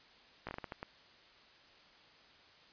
slowing click train, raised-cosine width 0.5 ms, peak -26 dBFS, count 8, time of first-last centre 0.47-0.829 s, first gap 17 ms, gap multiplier 1.36, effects white hiss -61 dBFS RMS until 2.72 s + resampled to 11025 Hz

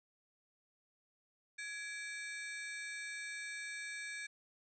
40% pulse ring-modulated tone, 1998 Hz, B6, 20 cents sharp, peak -38 dBFS, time 1.58-4.27 s, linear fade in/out 10 ms, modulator 324 Hz, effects resampled to 24000 Hz

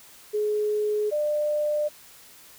sine tone pair in turn, 421.6 / 597.5 Hz, G#4 / D5, +26 / +30 cents, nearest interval tritone, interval 604 cents, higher second, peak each -22 dBFS, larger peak neither, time 0.33-1.11 / 1.11-1.89 s, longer neither, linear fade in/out 20 ms, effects white hiss -50 dBFS RMS until 2.58 s

